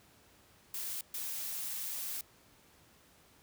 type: noise bursts at uneven times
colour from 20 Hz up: blue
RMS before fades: -39 dBFS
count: 2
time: 0.74-1.01 / 1.14-2.21 s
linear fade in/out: 2 ms
effects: pink hiss -63 dBFS RMS until 3.42 s + high-pass 60 Hz 12 dB/octave